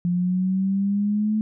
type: exponential sweep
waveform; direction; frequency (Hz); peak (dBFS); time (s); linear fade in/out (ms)
sine; up; 174.61 to 217.4; -19; 0.05-1.41; 0
effects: none